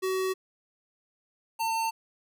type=tone pair in turn; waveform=square; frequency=376.8 / 900.6 Hz; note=F#4 / A5; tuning=+32 / +40 cents; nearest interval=octave + minor third; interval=1508 cents; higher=second; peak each=-27 / -27 dBFS; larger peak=neither; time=0.02-0.34 / 1.59-1.91 s; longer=neither; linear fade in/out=20 ms; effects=none